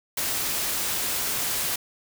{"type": "noise", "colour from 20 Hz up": "white", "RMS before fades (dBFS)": -27, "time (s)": [0.17, 1.76], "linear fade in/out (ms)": 5, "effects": []}